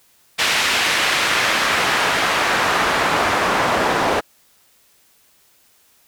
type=noise with band-pass filter sweep; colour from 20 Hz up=pink; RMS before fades=-18 dBFS; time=0.38-4.21 s; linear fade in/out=20 ms; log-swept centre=2700 to 790 Hz; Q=0.85; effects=white hiss -56 dBFS RMS until 6.07 s